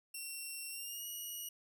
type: tone with pitch glide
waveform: 5% pulse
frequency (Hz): 2725 to 2904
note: F7 to F#7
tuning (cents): -43 to -33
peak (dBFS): -34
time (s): 0.14-1.49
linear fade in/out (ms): 5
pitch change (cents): +110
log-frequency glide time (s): 0.71-1.06
effects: none